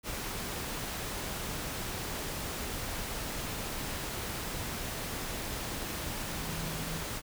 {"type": "tone in noise", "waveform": "sine", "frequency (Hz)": 160.8, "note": "E3", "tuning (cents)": -43, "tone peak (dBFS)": -39, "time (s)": [6.41, 7.06], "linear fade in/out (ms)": 50, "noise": "pink", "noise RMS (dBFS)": -37, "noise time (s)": [0.03, 7.22], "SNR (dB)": -5, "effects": []}